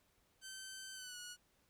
10% pulse tone with pitch glide, 1543 to 1457.2 Hz, G6 to F#6, -28 to -27 cents, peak -39 dBFS, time 0.41-1.37 s, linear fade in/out 50 ms, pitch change -99 cents, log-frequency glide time 0.94-1.18 s, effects pink hiss -75 dBFS RMS until 1.69 s

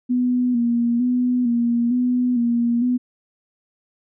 sine tone with vibrato, 242.2 Hz, B3, 34 cents flat, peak -16 dBFS, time 0.09-2.98 s, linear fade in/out 20 ms, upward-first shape square, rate 1.1 Hz, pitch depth 42 cents each way, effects none

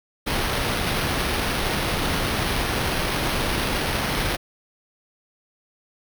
pink noise with sample-and-hold, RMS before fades -24 dBFS, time 0.26-4.37 s, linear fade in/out 20 ms, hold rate 7350 Hz, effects none

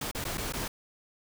pink noise with dropouts, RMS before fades -34 dBFS, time 0.01-0.68 s, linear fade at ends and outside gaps 5 ms, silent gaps 0.114-0.148 / 0.242-0.25 / 0.374-0.379 / 0.525-0.535 s, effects none

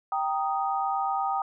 sine chord, Eb major, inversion first, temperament equal, 784 / 932.3 / 1244.5 Hz, G5 / Bb5 / Eb6, 0 / 0 / 0 cents, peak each -27 / -32 / -30 dBFS, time 0.12-1.42 s, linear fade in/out 2 ms, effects none

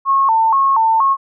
sine tone with vibrato, 987.8 Hz, B5, in tune, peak -10 dBFS, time 0.05-1.17 s, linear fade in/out 50 ms, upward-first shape square, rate 2.1 Hz, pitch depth 170 cents each way, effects none

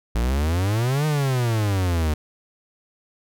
45% pulse exponential two-way sweep, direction up then down, 54.7 to 155.56 to 74.5 Hz, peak -19 dBFS, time 0.15-2.14 s, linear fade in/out 5 ms, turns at 1.06 s, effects none

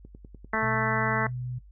click train, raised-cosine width 3 ms, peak -33 dBFS, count 8, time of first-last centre 0.05-0.743 s, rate 10.1 Hz
harmonic tone, 220 Hz, A3, in tune, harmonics 1 / 2 / 3 / 4 / 5 / 6 / 7 / 8 / 9, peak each -33 / -33 / -33 / -33 / -33 / -33 / -33 / -33 / -33 dBFS, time 0.53-1.27 s, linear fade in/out 5 ms
sine tone with pitch glide, 123.47 to 124.76 Hz, B2 to B2, 0 to +18 cents, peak -31 dBFS, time 0.62-1.59 s, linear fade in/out 10 ms, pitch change +18 cents, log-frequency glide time 1.02-1.26 s
effects noise-tail reverb RT60 0.1 s tail -17 dB re dry + added 50 Hz sine -48 dBFS peak until 1.71 s

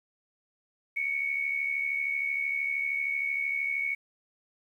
sine tone pair together, 2217 / 2290 Hz, C#7 / D7, 0 / -44 cents, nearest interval minor second, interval 56 cents, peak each -28 / -35 dBFS, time 0.96-3.95 s, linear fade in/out 10 ms, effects 10-bit

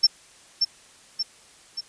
sine tone with echo, 5390 Hz, E8, 38 cents sharp, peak -12 dBFS, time 0.03-0.07 s, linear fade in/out 10 ms, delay 580 ms, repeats 3, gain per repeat -5 dB, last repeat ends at 1.81 s, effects white hiss -52 dBFS RMS until 1.88 s + resampled to 22050 Hz

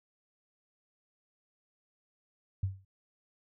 sine tone with exponential decay, 96 Hz, G2, 36 cents flat, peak -25 dBFS, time 2.63-2.85 s, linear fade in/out 5 ms, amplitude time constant 47 ms, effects none

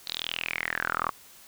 sawtooth tone with band-pass filter sweep, 41.2 Hz, E1, in tune, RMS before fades -32 dBFS, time 0.06-1.11 s, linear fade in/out 20 ms, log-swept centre 4200 to 1100 Hz, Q 7.7, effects white hiss -52 dBFS RMS until 1.47 s

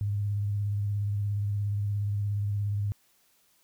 sine tone with vibrato, 102.2 Hz, G#2, 27 cents flat, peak -26 dBFS, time 0.01-2.92 s, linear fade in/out 0 ms, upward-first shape triangle, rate 17 Hz, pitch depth 35 cents each way, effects white hiss -66 dBFS RMS until 3.63 s

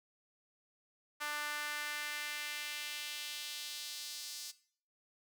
sawtooth tone with high-pass filter sweep, 296.2 Hz, D4, 15 cents sharp, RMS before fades -42 dBFS, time 1.2-4.52 s, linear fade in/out 20 ms, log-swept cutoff 1300 to 5100 Hz, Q 1.6, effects noise-tail reverb RT60 0.5 s tail -17 dB re dry

